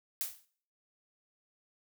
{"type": "noise with exponential decay", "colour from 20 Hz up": "blue", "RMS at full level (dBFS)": -32, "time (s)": [0.21, 0.45], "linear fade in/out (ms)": 0, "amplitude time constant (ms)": 51, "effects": ["noise-tail reverb RT60 0.5 s tail -18 dB re dry"]}